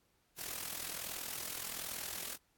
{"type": "noise with amplitude modulation", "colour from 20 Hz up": "white", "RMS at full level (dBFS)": -39, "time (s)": [0.36, 2.38], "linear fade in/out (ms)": 50, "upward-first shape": "sine", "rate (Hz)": 41.3, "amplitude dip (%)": 70, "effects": ["pink hiss -75 dBFS RMS until 2.57 s", "AAC 64 kbps"]}